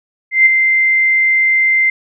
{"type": "tone with ADSR envelope", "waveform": "sine", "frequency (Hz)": 2084, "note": "C7", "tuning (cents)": -7, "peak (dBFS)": -3, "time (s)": [0.31, 1.9], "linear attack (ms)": 150, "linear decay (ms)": 14, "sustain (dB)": -6, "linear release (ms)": 4, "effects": []}